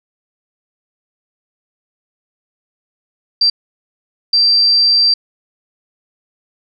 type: tone bursts at uneven times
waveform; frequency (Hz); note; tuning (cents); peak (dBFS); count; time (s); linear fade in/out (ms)
sine; 4699; D8; 0; -8; 2; 3.41-3.5 / 4.33-5.14; 5
effects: none